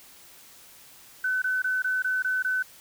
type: tone bursts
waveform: sine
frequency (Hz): 1512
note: F#6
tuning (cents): +37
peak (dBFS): -23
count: 7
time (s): 1.24-2.626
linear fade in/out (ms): 5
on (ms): 180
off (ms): 21
effects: white hiss -51 dBFS RMS until 2.8 s